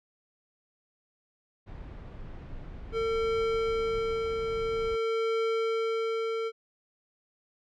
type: noise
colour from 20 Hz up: brown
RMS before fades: -42 dBFS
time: 1.66-4.97 s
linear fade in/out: 20 ms
type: tone with tremolo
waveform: square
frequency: 450 Hz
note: A4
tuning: 39 cents sharp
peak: -26 dBFS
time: 2.92-6.52 s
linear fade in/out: 50 ms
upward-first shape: triangle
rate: 0.5 Hz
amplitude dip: 35%
effects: low-pass 3000 Hz 12 dB/octave